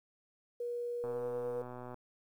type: tone with pitch glide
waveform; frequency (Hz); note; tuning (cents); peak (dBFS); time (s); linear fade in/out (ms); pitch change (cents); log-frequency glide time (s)
sine; 480 to 486.7; B4 to B4; -49 to -25; -35; 0.6-1.62; 5; +24; 1.13-1.22
type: click train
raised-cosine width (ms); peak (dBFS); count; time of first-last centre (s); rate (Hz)
1; -32; 113; 1.04-1.943; 124
effects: 11-bit